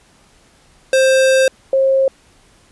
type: tone pair in turn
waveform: square / sine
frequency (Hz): 527 / 535.6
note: C5 / C5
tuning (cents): +12 / +40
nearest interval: unison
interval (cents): 28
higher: second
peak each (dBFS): -10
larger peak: neither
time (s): 0.93-1.48 / 1.73-2.08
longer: first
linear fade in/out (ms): 2
effects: pink hiss -51 dBFS RMS until 2.71 s + resampled to 24000 Hz